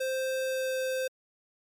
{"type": "tone with pitch glide", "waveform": "square", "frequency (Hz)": [523.3, 520], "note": ["C5", "C5"], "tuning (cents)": [0, -11], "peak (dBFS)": -29, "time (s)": [0, 1.08], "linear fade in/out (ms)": 10, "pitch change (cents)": -11, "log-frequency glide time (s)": [0.46, 0.78], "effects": ["MP3 64 kbps"]}